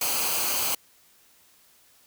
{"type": "noise with comb filter", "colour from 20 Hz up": "white", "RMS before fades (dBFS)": -26, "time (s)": [0.01, 0.75], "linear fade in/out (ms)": 5, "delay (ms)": 0.55, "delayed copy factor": -0.6, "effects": ["white hiss -59 dBFS RMS until 2.06 s"]}